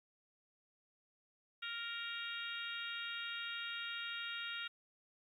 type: harmonic tone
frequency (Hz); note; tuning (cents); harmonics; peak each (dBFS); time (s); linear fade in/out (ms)
466.2; A#4; 0; 3 / 4 / 5 / 6 / 7 / 8; -45 / -50 / -50 / -47 / -50 / -48; 1.62-4.68; 10
effects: 12-bit